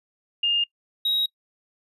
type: tone pair in turn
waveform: sine / triangle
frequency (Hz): 2822 / 3808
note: F7 / A#7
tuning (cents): +17 / +36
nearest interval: perfect fourth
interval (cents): 519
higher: second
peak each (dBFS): -19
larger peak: neither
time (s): 0.43-0.64 / 1.05-1.26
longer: neither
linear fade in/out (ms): 5
effects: noise-tail reverb RT60 0.1 s tail -25 dB re dry + resampled to 32000 Hz